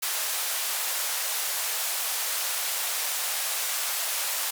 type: band-pass noise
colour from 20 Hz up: white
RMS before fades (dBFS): -29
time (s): 0.02-4.51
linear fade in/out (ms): 10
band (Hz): 560 to 16000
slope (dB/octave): 24
effects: none